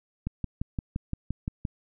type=click train; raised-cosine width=5 ms; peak=-17 dBFS; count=9; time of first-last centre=0.27-1.652 s; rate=5.79 Hz; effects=none